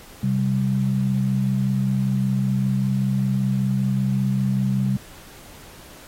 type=tone pair together; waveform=sine; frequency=130.81 / 195.99 Hz; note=C3 / G3; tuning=0 / 0 cents; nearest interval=perfect fifth; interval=700 cents; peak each=-21 dBFS; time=0.23-4.97 s; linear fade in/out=5 ms; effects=pink hiss -45 dBFS RMS until 6.07 s + AAC 48 kbps